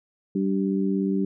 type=harmonic tone; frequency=97.1 Hz; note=G2; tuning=16 cents flat; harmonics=2 / 3 / 4; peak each=-23 / -27 / -29 dBFS; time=0.35-1.25 s; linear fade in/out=5 ms; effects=none